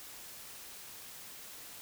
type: silence
effects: white hiss -49 dBFS RMS until 1.81 s